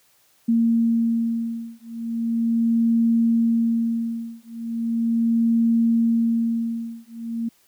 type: beating tone pair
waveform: sine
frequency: 230 / 230.38 Hz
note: A#3 / A#3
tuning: -23 / -20 cents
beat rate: 0.38 Hz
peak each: -21 dBFS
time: 0.48-7.49 s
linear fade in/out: 10 ms
effects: white hiss -60 dBFS RMS until 7.67 s + high-pass 60 Hz 12 dB/octave